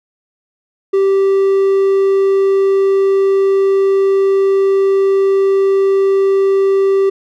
triangle tone, 390 Hz, G4, 9 cents flat, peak -7 dBFS, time 0.93-7.1 s, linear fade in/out 10 ms, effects none

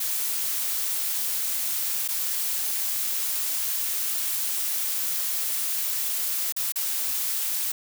blue noise with dropouts, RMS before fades -27 dBFS, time 0-7.72 s, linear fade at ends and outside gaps 5 ms, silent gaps 2.079-2.086 / 6.524-6.564 / 6.722-6.757 s, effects none

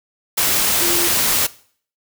sine tone in noise, 345.5 Hz, F4, 19 cents flat, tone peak -23 dBFS, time 0.81-1.08 s, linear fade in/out 10 ms, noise white, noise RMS -17 dBFS, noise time 0.37-1.47 s, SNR -9 dB, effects noise-tail reverb RT60 0.5 s tail -19 dB re dry

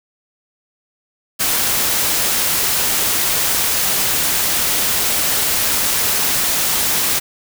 white noise, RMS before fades -17 dBFS, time 1.39-7.2 s, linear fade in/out 20 ms, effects none

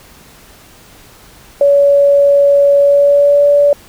sine tone with pitch glide, 566 to 575.9 Hz, C#5 to D5, +36 to -34 cents, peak -5 dBFS, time 1.61-3.73 s, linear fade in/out 2 ms, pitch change +30 cents, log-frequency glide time 2.79-3.47 s, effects pink hiss -41 dBFS RMS until 3.88 s

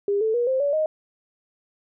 sine tone with pitch steps, 403.7 / 440.2 / 480.1 / 523.5 / 570.9 / 622.6 Hz, G#4 / A4 / B4 / C5 / D5 / D#5, -49 / +1 / -49 / +1 / -49 / +1 cents, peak -19 dBFS, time 0.08-0.86 s, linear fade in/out 2 ms, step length 130 ms, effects none

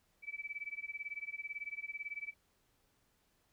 sine tone with tremolo, 2305 Hz, D7, 33 cents flat, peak -37 dBFS, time 0.22-2.34 s, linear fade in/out 50 ms, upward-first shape sine, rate 18 Hz, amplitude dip 95%, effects pink hiss -75 dBFS RMS until 3.52 s

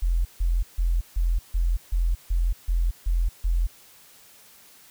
sine tone bursts, 42.68 Hz, F1, 39 cents flat, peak -19 dBFS, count 10, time 0.02-3.67 s, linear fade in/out 10 ms, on 230 ms, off 150 ms, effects white hiss -52 dBFS RMS until 4.9 s

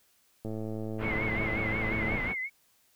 click train, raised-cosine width 2 ms, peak -24 dBFS, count 187, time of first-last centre 0.45-2.156 s, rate 109 Hz
pink low-pass noise, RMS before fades -35 dBFS, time 0.98-2.35 s, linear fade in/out 50 ms, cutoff 2500 Hz, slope 24 dB/octave
sine tone with vibrato, 2119 Hz, C7, 21 cents sharp, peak -31 dBFS, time 1.02-2.5 s, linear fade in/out 50 ms, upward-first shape sine, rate 5.6 Hz, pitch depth 88 cents each way
effects white hiss -67 dBFS RMS until 2.95 s

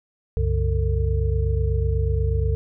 sine tone cluster, 65.9 / 94.1 / 141.5 / 449.4 Hz, C2 / F#2 / C#3 / A4, +13 / +30 / +36 / +37 cents, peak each -21 / -23 / -29 / -29 dBFS, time 0.37-2.55 s, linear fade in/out 0 ms, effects none

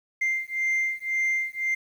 sine beating tone pair, 2093 / 2094.9 Hz, C7 / C7, 0 / +2 cents, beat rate 1.9 Hz, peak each -25 dBFS, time 0.21-1.75 s, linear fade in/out 10 ms, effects tanh soft clip ceiling -20 dBFS + 9-bit

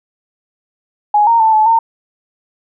sine tone with pitch steps, 835 / 925 / 885 / 864 / 911 Hz, G#5 / A#5 / A5 / A5 / A#5, +9 / -14 / +10 / -32 / -40 cents, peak -7 dBFS, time 1.14-1.79 s, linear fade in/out 5 ms, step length 130 ms, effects none

